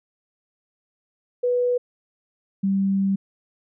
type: tone pair in turn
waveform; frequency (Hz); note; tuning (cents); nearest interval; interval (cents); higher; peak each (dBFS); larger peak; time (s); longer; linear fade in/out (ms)
sine; 491.5 / 195.05; B4 / G3; -8 / -8; octave + major third; 1600; first; -18; neither; 1.43-1.78 / 2.63-3.16; second; 10
effects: none